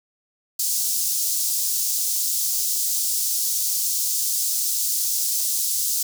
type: high-pass noise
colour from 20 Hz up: pink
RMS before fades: -23 dBFS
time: 0.59-6.03 s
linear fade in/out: 5 ms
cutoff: 5400 Hz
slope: 24 dB/octave
effects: none